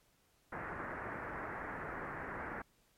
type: low-pass noise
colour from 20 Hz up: white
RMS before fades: -43 dBFS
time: 0.52-2.62 s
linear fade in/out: 5 ms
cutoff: 1900 Hz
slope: 48 dB/octave
effects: pink hiss -72 dBFS RMS until 2.97 s + MP3 64 kbps